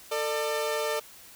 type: tone pair together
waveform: sawtooth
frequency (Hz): 447.1 / 598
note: A4 / D5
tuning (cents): +28 / +31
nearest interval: perfect fourth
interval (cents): 503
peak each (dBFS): -26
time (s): 0.11-1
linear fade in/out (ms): 10
effects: white hiss -50 dBFS RMS until 1.35 s